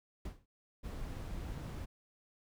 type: noise with exponential decay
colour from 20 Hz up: brown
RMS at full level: -37 dBFS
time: 0.25-0.46 s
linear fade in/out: 5 ms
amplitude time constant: 45 ms
type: noise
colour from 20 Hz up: brown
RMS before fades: -42 dBFS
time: 0.83-1.86 s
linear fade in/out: 20 ms
effects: none